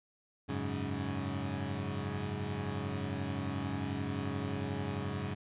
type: chord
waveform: 20% pulse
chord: F# suspended second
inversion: none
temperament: equal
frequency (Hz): 92.5 / 103.83 / 138.59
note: F#2 / G#2 / C#3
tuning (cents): 0 / 0 / 0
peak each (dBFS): -34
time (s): 0.48-5.35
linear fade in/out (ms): 20
effects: resampled to 8000 Hz